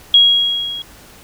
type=tone with level ramp; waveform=sine; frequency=3300 Hz; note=G#7; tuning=12 cents flat; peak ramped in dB=-4 to -24 dBFS; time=0.14-0.82 s; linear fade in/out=2 ms; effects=pink hiss -42 dBFS RMS until 1.23 s